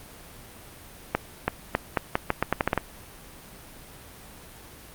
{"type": "accelerating click train", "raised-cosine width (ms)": 0.5, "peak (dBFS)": -6, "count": 12, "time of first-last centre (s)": [1.15, 2.777], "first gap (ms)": 330, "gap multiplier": 0.82, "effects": ["pink hiss -46 dBFS RMS until 4.94 s", "Opus 32 kbps"]}